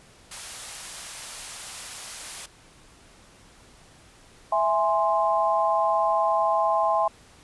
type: high-pass noise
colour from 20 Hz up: white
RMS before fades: -37 dBFS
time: 0.31-2.46 s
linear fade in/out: 5 ms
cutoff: 550 Hz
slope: 24 dB/octave
type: chord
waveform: sine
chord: E augmented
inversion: none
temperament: equal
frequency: 659.3 / 830.6 / 1046.5 Hz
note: E5 / G#5 / B#5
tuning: 0 / 0 / 0 cents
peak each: -24 / -24 / -24 dBFS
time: 4.52-7.08 s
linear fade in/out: 5 ms
effects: pink hiss -53 dBFS RMS until 7.43 s + resampled to 24000 Hz